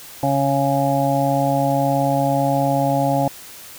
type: harmonic tone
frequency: 138.59 Hz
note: C#3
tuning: in tune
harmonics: 1 / 2 / 4 / 5 / 6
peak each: -22 / -22 / -22 / -22 / -22 dBFS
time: 0.23-3.28 s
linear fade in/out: 2 ms
effects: white hiss -39 dBFS RMS until 3.78 s